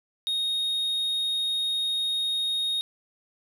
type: tone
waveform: triangle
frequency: 3726 Hz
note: A#7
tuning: 2 cents flat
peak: -23 dBFS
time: 0.27-2.81 s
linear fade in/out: 0 ms
effects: none